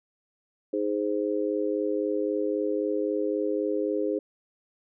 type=chord; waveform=sine; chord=Ab major; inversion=second; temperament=just; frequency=311.5 / 415.3 / 519.1 Hz; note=Eb4 / Ab4 / C5; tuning=+2 / 0 / -14 cents; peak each=-29 / -28 / -30 dBFS; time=0.73-4.19 s; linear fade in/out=5 ms; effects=none

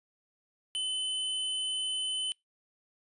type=tone; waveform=square; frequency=3034 Hz; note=F#7; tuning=43 cents sharp; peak=-31 dBFS; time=0.75-2.32 s; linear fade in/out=0 ms; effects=noise-tail reverb RT60 0.2 s tail -26 dB re dry + resampled to 24000 Hz

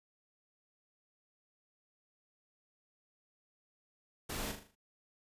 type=noise with echo; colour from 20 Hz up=pink; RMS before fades=-40 dBFS; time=4.29-4.52 s; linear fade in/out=10 ms; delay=39 ms; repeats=6; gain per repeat=-6 dB; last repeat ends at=4.754 s; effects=resampled to 32000 Hz

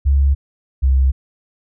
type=tone pair in turn; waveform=sine; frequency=69.3 / 66.2 Hz; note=C#2 / C2; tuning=0 / +21 cents; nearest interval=minor second; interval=79 cents; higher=first; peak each=-10 dBFS; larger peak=neither; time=0.05-0.35 / 0.82-1.12 s; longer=neither; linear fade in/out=20 ms; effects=none

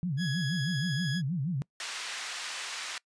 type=tone with vibrato; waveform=sine; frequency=155.56 Hz; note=D#3; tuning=in tune; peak=-28 dBFS; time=0.03-1.62 s; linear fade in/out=0 ms; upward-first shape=sine; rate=6.3 Hz; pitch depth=300 cents each way
type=tone; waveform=20% pulse; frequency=1674 Hz; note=G#6; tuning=13 cents sharp; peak=-29 dBFS; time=0.17-1.22 s; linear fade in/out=50 ms
type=band-pass noise; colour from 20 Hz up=pink; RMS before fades=-38 dBFS; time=1.8-2.98 s; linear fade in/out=2 ms; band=1500 to 6900 Hz; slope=12 dB/octave
effects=noise-tail reverb RT60 0.1 s tail -24 dB re dry + resampled to 22050 Hz

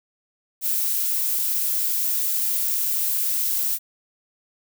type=noise; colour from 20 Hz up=violet; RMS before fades=-23 dBFS; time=0.61-3.79 s; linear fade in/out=50 ms; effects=none

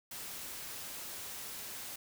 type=noise; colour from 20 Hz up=white; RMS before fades=-44 dBFS; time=0.11-1.96 s; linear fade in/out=5 ms; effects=none

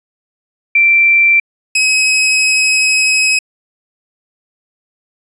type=tone pair in turn; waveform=sine / sawtooth; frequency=2349 / 2548 Hz; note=D7 / D#7; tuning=0 / +41 cents; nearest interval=minor second; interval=141 cents; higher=second; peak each=-6 dBFS; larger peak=neither; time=0.75-1.4 / 1.75-3.39 s; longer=second; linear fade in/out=5 ms; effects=resampled to 24000 Hz

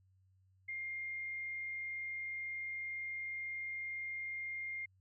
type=tone; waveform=sine; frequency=2117 Hz; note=C7; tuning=20 cents sharp; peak=-39 dBFS; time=0.68-4.86 s; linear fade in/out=10 ms; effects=added 94 Hz sine -67 dBFS peak until 5 s

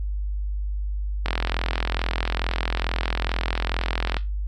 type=click train; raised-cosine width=0.3 ms; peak=-8 dBFS; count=124; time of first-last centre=1.26-4.168 s; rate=42.3 Hz; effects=added 50 Hz sine -24 dBFS peak until 4.47 s + Opus 48 kbps

